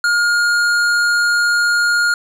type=tone with hard clipping; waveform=triangle; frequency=1421 Hz; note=F6; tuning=30 cents sharp; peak=-14 dBFS; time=0.04-2.14 s; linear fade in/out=2 ms; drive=15 dB; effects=none